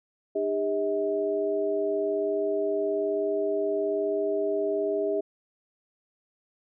sine tone cluster, 304.4 / 403.3 / 638 Hz, D#4 / G4 / D#5, -38 / +49 / +43 cents, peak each -34 / -26 / -29 dBFS, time 0.35-5.21 s, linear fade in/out 10 ms, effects none

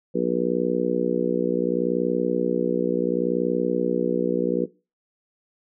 harmonic tone, 60.7 Hz, B1, 29 cents flat, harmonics 3 / 4 / 5 / 6 / 7 / 8, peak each -27 / -28 / -29 / -27 / -27 / -26 dBFS, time 0.14-4.66 s, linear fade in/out 20 ms, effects noise-tail reverb RT60 0.3 s tail -20 dB re dry

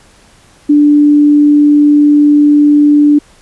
sine tone, 293.7 Hz, D4, in tune, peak -3 dBFS, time 0.69-3.19 s, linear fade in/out 10 ms, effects pink hiss -44 dBFS RMS until 3.41 s + resampled to 24000 Hz

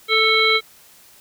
harmonic tone with a mistuned harmonic, 440.5 Hz, A4, 2 cents sharp, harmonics 1 / 3 / 5 / 7 / 9, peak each -21 / -21 / -17 / -22 / -20 dBFS, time 0.08-0.61 s, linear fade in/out 50 ms, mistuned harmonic 7, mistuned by +67 cents, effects white hiss -49 dBFS RMS until 1.2 s

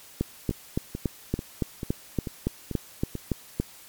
two click trains, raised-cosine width 3 ms, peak -18 / -11 dBFS, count 7 / 13, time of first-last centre 0.51-3.153 / 0.21-3.6 s, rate 2.27 / 3.54 Hz, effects white hiss -49 dBFS RMS until 3.88 s + MP3 96 kbps

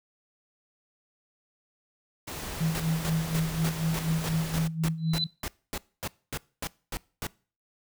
pink noise, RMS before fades -37 dBFS, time 2.27-4.68 s, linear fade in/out 10 ms
sine tone with tremolo, 161.6 Hz, E3, 34 cents flat, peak -23 dBFS, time 2.6-5.27 s, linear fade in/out 10 ms, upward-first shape sine, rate 4.1 Hz, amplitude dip 75%
pink noise bursts, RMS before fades -33 dBFS, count 16, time 2.75-7.268 s, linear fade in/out 0 ms, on 48 ms, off 250 ms
sine tone with exponential growth, 4007 Hz, B7, 24 cents sharp, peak -22 dBFS, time 4.98-5.24 s, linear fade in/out 1 ms, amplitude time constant 55 ms
effects noise-tail reverb RT60 0.4 s tail -23 dB re dry

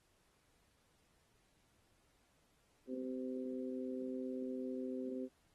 harmonic tone, 128.7 Hz, C3, 28 cents flat, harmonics 2 / 3 / 4, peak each -41 / -45 / -47 dBFS, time 2.87-5.29 s, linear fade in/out 50 ms, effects pink hiss -75 dBFS RMS until 5.54 s + AAC 32 kbps

